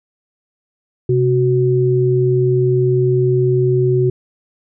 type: tone pair together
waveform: sine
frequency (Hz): 129.87 / 370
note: C3 / F#4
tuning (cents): -13 / 0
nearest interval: octave + tritone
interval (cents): 1813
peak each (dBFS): -14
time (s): 1.09-4.1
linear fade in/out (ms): 5
effects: none